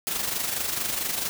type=noise with amplitude modulation; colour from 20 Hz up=white; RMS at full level=-26 dBFS; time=0.07-1.29 s; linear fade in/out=0 ms; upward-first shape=sine; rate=24.5 Hz; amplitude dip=55%; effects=none